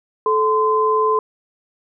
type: tone pair together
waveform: sine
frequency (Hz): 434.3 / 1030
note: A4 / C6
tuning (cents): -23 / -28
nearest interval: octave + minor third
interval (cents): 1495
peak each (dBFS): -17 / -16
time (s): 0.26-1.19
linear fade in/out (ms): 2
effects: none